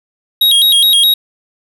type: tone with vibrato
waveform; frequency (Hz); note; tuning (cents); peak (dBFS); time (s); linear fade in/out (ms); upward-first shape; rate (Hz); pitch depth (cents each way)
square; 3520; A7; 0; -7; 0.41-1.14; 5; square; 4.8; 130
effects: none